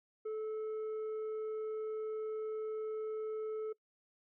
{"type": "tone with tanh clipping", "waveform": "sine", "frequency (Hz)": 434.6, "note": "A4", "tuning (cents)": -21, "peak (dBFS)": -37, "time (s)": [0.25, 3.73], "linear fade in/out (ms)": 10, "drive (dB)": 4, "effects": ["noise-tail reverb RT60 0.1 s tail -22 dB re dry"]}